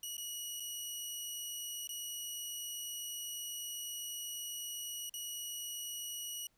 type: tone with dropouts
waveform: 15% pulse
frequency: 2913 Hz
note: F#7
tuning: 28 cents flat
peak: -33 dBFS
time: 0.03-6.47 s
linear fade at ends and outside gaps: 2 ms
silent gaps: 0.169-0.179 / 0.599-0.603 / 1.873-1.891 / 5.095-5.139 s
effects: pink hiss -75 dBFS RMS until 6.57 s